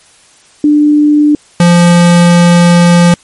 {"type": "tone pair in turn", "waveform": ["sine", "square"], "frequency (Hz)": [297, 173.53], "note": ["D4", "F3"], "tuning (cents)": [20, -11], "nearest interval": "major sixth", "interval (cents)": 931, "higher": "first", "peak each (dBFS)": -3, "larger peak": "neither", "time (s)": [[0.64, 1.35], [1.6, 3.14]], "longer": "second", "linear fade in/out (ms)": 2, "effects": ["white hiss -43 dBFS RMS until 3.23 s", "MP3 48 kbps"]}